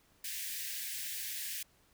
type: high-pass noise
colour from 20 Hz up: white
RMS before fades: -40 dBFS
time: 0.24-1.63 s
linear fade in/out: 5 ms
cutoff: 1600 Hz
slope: 96 dB/octave
effects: pink hiss -68 dBFS RMS until 1.93 s